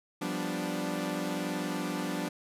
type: chord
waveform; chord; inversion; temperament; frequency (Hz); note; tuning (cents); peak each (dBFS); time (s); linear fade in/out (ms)
sawtooth; G dominant seventh; third; equal with one note detuned; 175.32 / 196 / 246.9 / 293.7; F3 / G3 / B3 / D4; +7 / 0 / 0 / 0; -33 / -34 / -35 / -31; 0.21-2.29; 10
effects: resampled to 32000 Hz